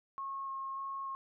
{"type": "tone with vibrato", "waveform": "sine", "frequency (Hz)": 1084, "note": "C#6", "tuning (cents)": -39, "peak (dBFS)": -37, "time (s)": [0.18, 1.15], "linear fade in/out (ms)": 0, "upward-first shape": "square", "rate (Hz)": 1.7, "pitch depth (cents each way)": 8, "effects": []}